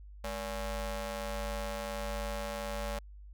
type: ring-modulated tone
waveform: sawtooth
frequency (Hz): 261.6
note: C4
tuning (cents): 0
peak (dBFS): -28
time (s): 0.24-2.99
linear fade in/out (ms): 5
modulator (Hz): 313
effects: added 50 Hz sine -47 dBFS peak until 3.33 s

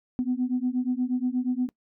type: beating tone pair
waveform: sine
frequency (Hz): 246.9 / 255.3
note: B3 / C4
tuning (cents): 0 / -42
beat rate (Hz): 8.4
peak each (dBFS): -26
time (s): 0.19-1.69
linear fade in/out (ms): 0
effects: noise-tail reverb RT60 0.1 s tail -22 dB re dry + tanh soft clip ceiling -17 dBFS

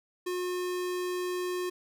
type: tone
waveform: square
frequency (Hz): 360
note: F#4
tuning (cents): -47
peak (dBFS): -31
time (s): 0.26-1.7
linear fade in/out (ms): 10
effects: none

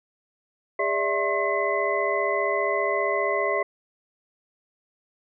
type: tone cluster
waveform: sine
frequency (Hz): 405.6 / 582 / 657 / 1072 / 2025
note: G#4 / D5 / E5 / C6 / B6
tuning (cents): -41 / -16 / -6 / +42 / +43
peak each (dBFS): -28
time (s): 0.79-3.63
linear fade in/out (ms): 5
effects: none

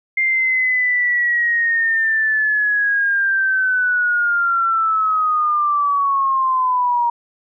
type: linear sweep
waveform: sine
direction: down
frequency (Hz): 2109 to 942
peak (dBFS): -14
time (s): 0.17-7.1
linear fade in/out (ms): 5
effects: none

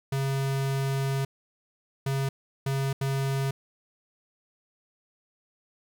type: tone bursts at uneven times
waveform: square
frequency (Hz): 136.1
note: C#3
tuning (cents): -31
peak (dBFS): -26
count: 4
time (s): 0.12-1.25 / 2.06-2.29 / 2.66-2.93 / 3.01-3.51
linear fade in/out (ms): 5
effects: 10-bit

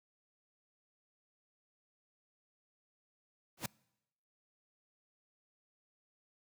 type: noise with exponential growth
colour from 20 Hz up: pink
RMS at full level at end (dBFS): -31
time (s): 3.57-3.66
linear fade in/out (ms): 5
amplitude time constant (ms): 19
effects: noise-tail reverb RT60 0.9 s tail -26 dB re dry + high-pass 80 Hz 12 dB/octave

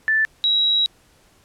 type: tone pair in turn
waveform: sine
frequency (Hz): 1760 / 3865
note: A6 / B7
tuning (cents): 0 / -38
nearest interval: octave + major second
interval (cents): 1362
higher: second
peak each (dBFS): -15 / -15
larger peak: neither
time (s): 0.08-0.25 / 0.44-0.86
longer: second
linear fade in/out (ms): 0
effects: pink hiss -56 dBFS RMS until 1.44 s + low-pass 12000 Hz 12 dB/octave

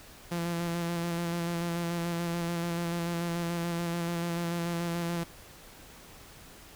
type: tone with vibrato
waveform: sawtooth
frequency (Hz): 170.6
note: F3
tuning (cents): -40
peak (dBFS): -26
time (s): 0.31-5.24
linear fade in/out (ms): 10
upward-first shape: square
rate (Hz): 6.9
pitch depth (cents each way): 18
effects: pink hiss -51 dBFS RMS until 6.75 s

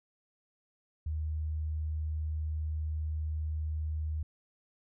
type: tone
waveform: sine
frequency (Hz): 77.5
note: D#2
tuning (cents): -6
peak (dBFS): -31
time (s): 1.06-4.23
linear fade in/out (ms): 5
effects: none

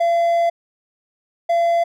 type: tone pair in turn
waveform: triangle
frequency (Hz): 681 / 681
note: F5 / F5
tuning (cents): -44 / -44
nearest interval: unison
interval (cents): 0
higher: neither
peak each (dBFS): -12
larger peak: neither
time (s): 0-0.5 / 1.49-1.84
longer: first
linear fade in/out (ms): 10
effects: none

